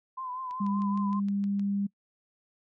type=tone with vibrato; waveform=sine; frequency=1021 Hz; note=C6; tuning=43 cents flat; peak=-34 dBFS; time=0.17-1.2 s; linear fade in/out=10 ms; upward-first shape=triangle; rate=5.2 Hz; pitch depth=59 cents each way
type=click train; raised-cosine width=0.2 ms; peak=-34 dBFS; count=8; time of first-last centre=0.51-1.595 s; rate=6.45 Hz
type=tone; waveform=sine; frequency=200.1 Hz; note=G3; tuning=36 cents sharp; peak=-26 dBFS; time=0.6-1.87 s; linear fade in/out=10 ms
effects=noise-tail reverb RT60 0.1 s tail -23 dB re dry